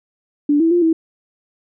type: tone with pitch steps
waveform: sine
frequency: 291.8 / 328.2 / 349.2 / 324.8 Hz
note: D4 / E4 / F4 / E4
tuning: -11 / -8 / 0 / -26 cents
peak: -11 dBFS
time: 0.49-0.93 s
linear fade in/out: 5 ms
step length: 110 ms
effects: none